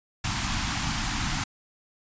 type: band-stop noise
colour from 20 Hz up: pink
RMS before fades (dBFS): -28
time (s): 0.24-1.44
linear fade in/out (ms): 5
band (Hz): 300 to 740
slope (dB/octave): 48
effects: resampled to 16000 Hz